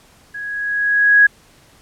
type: tone with level ramp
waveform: sine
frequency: 1661.2 Hz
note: G#6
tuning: in tune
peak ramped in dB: -26 to -5 dBFS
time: 0.34-1.27 s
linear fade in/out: 10 ms
effects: pink hiss -50 dBFS RMS until 1.81 s + low-pass 12000 Hz 12 dB/octave